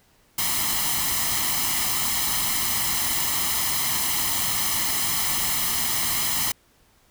white noise with comb filter, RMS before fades -24 dBFS, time 0.38-6.52 s, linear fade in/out 5 ms, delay 0.98 ms, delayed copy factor +0.7, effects pink hiss -60 dBFS RMS until 7.1 s

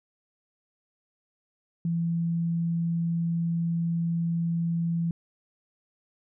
sine tone, 168 Hz, E3, 33 cents sharp, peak -24 dBFS, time 1.85-5.11 s, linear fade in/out 2 ms, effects none

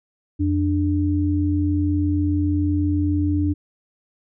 sine tone pair together, 87.88 / 295.6 Hz, F2 / D4, +11 / +11 cents, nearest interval octave + major sixth, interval 2100 cents, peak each -20 dBFS, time 0.39-3.54 s, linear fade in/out 20 ms, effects none

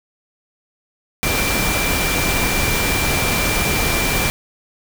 sine tone in noise, 2362 Hz, D7, 9 cents sharp, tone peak -23 dBFS, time 1.23-4.3 s, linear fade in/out 0 ms, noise pink, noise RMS -19 dBFS, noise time 1.23-4.3 s, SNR -7 dB, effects none

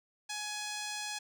5% pulse tone with notch filter, 839 Hz, G#5, 17 cents sharp, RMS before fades -39 dBFS, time 0.29-1.19 s, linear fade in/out 10 ms, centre 12000 Hz, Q 0.8, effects none

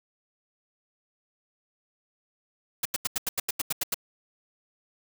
white noise bursts, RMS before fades -27 dBFS, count 11, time 2.83-3.944 s, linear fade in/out 5 ms, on 24 ms, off 85 ms, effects none

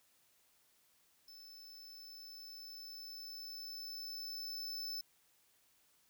square tone with level ramp, 5270 Hz, E8, 1 cent flat, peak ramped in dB -54 to -40 dBFS, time 1.28-5.01 s, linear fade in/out 2 ms, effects white hiss -72 dBFS RMS until 6.09 s

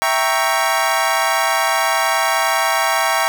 25% pulse chord, E diminished seventh, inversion none, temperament equal, 659.3 / 784 / 932.3 / 1108.7 Hz, E5 / G5 / Bb5 / Db6, 0 / 0 / 0 / 0 cents, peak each -17 dBFS, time 0.02-3.28 s, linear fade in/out 0 ms, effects none

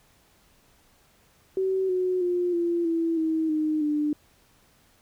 sine tone with pitch steps, 380.1 / 367.2 / 354.6 / 342.6 / 330.9 / 319.6 / 308.7 / 298.2 Hz, F#4 / F#4 / F4 / F4 / E4 / D#4 / D#4 / D4, +47 / -13 / +26 / -33 / +7 / +47 / -14 / +27 cents, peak -22 dBFS, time 1.57-4.13 s, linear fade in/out 2 ms, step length 320 ms, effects pink hiss -61 dBFS RMS until 5.01 s

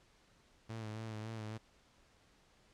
sawtooth tone with vibrato, 110 Hz, A2, in tune, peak -38 dBFS, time 0.69-1.58 s, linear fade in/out 10 ms, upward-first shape sine, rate 3.6 Hz, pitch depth 44 cents each way, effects pink hiss -68 dBFS RMS until 2.73 s + low-pass 7000 Hz 12 dB/octave

